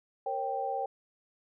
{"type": "chord", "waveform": "sine", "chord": "G diminished", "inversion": "first", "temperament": "equal with one note detuned", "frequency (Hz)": [466.2, 543, 784], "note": ["Bb4", "Db5", "G5"], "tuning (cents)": [0, -36, 0], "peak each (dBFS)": [-38, -36, -32], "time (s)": [0.26, 0.86], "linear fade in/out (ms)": 5, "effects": []}